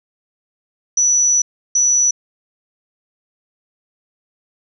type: tone bursts at uneven times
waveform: sine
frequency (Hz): 5920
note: F#8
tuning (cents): 0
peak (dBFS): -11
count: 2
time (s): 0.97-1.42 / 1.75-2.11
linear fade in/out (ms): 5
effects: none